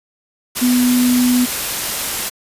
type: tone in noise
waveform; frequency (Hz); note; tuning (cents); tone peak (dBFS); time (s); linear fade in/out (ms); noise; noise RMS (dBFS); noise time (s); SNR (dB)
sine; 247.8; B3; +6; -11; 0.61-1.46; 20; white; -21; 0.55-2.3; +7
effects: resampled to 32000 Hz